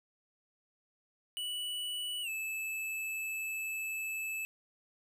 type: tone with pitch glide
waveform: square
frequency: 2953 to 2616 Hz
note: F#7 to E7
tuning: -4 to -14 cents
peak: -36 dBFS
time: 1.37-4.45 s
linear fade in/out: 0 ms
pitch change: -210 cents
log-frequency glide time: 2.22-2.29 s
effects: 12-bit